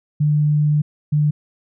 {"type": "tone pair in turn", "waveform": "sine", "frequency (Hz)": [149.3, 149.3], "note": ["D3", "D3"], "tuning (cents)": [29, 29], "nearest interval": "unison", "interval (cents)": 0, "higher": "neither", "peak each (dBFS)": [-13, -13], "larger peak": "neither", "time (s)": [[0.2, 0.82], [1.12, 1.31]], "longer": "first", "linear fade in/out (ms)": 10, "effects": []}